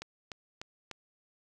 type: click train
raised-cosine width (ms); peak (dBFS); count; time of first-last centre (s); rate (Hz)
0.2; -23; 4; 0.02-0.913; 3.36
effects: none